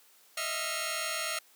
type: tone cluster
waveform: 10% pulse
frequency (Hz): 623 / 663 / 1388 / 2158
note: D#5 / E5 / F6 / C#7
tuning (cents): +2 / +10 / -11 / -47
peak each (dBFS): -29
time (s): 0.37-1.39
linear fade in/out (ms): 5
effects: white hiss -61 dBFS RMS until 1.55 s + high-pass 300 Hz 12 dB/octave